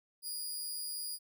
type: tone with amplitude modulation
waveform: 15% pulse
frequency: 4873 Hz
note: D#8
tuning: 37 cents flat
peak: -30 dBFS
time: 0.22-1.19 s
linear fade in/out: 50 ms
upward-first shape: sine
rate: 103 Hz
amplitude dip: 25%
effects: none